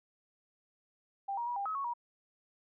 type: tone with pitch steps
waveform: sine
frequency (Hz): 791 / 946 / 966 / 799 / 1279 / 1107 / 955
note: G5 / A#5 / B5 / G5 / D#6 / C#6 / A#5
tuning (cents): +15 / +25 / -39 / +33 / +47 / -3 / +42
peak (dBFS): -33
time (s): 1.28-1.938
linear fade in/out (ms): 10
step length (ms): 94
effects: none

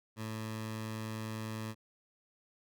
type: tone with notch filter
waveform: 15% pulse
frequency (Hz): 110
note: A2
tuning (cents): 0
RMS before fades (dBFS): -40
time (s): 0.16-1.75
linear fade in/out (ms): 50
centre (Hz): 380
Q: 2
effects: none

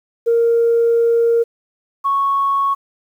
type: tone pair in turn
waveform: sine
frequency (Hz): 465.1 / 1106.2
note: A#4 / C#6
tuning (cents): -4 / -4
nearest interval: octave + minor third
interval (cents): 1500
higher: second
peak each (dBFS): -10 / -13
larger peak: first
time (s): 0.26-1.44 / 2.04-2.75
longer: first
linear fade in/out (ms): 20
effects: tanh soft clip ceiling -7 dBFS + 8-bit

